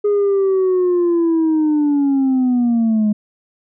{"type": "linear sweep", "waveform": "sine", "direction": "down", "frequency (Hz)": [415.3, 207.7], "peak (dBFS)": -10, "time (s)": [0.04, 3.13], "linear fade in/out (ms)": 10, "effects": ["tanh soft clip ceiling -11 dBFS"]}